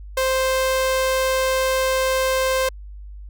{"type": "tone", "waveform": "sawtooth", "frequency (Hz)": 523.3, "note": "C5", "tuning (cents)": 0, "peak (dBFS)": -14, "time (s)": [0.17, 2.69], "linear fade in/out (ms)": 5, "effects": ["added 50 Hz sine -34 dBFS peak until 3.29 s"]}